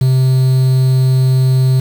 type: tone with quantisation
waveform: triangle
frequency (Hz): 130.1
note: C3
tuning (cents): -9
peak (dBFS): -6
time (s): 0.01-1.8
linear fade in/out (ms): 5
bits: 5
effects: none